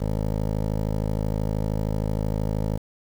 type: tone with low-pass filter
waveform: 15% pulse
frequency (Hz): 53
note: G#1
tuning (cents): +36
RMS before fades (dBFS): -25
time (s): 0-2.78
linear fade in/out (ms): 10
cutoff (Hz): 610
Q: 1.2
effects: 7-bit